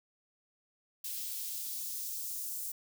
blue noise with high-pass filter sweep, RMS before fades -39 dBFS, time 1.04-2.72 s, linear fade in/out 5 ms, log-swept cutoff 3000 to 6900 Hz, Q 1, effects none

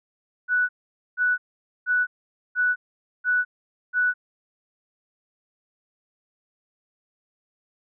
sine tone bursts, 1480 Hz, F#6, in tune, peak -18 dBFS, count 6, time 0.48-4.14 s, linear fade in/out 50 ms, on 210 ms, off 480 ms, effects none

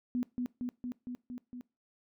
sine tone with echo, 246.6 Hz, B3, 2 cents flat, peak -29 dBFS, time 0.15-0.23 s, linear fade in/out 0 ms, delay 230 ms, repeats 6, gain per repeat -2 dB, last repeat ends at 1.61 s, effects noise-tail reverb RT60 0.3 s tail -22 dB re dry

